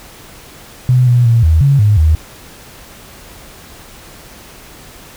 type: tone with pitch steps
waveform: sine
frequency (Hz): 126.2 / 122 / 116.2 / 79.9 / 139.4 / 104.5 / 78.4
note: B2 / B2 / A#2 / D#2 / C#3 / G#2 / D#2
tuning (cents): +38 / -21 / -5 / +47 / +10 / +11 / +14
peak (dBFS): -6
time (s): 0.89-2.15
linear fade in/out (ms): 0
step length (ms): 180
effects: pink hiss -37 dBFS RMS until 5.16 s